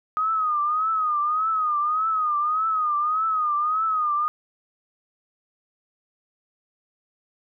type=tone with vibrato; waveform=sine; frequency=1244.5 Hz; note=D#6; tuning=in tune; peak=-20 dBFS; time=0.17-4.28 s; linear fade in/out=0 ms; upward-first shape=triangle; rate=1.7 Hz; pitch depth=110 cents each way; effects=none